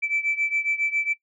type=beating tone pair; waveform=sine; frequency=2319 / 2326.3 Hz; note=D7 / D7; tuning=-22 / -17 cents; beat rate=7.3 Hz; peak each=-23 / -26 dBFS; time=0.02-1.14 s; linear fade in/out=20 ms; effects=noise-tail reverb RT60 0.1 s tail -19 dB re dry + tanh soft clip ceiling -15 dBFS